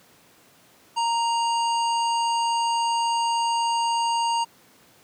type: harmonic tone with a mistuned harmonic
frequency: 939 Hz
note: A#5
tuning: 12 cents sharp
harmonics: 1 / 3 / 5 / 7 / 9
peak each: -21 / -31 / -35 / -38 / -40 dBFS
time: 0.96-4.45 s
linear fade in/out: 20 ms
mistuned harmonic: 1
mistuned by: -20 cents
effects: pink hiss -55 dBFS RMS until 5.03 s + high-pass 150 Hz 12 dB/octave